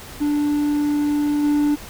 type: tone with level steps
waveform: triangle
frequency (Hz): 293.7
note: D4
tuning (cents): 0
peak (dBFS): -15 / -13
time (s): 0.2-1.76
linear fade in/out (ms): 20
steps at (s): 1.43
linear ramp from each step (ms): 10
effects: pink hiss -38 dBFS RMS until 1.89 s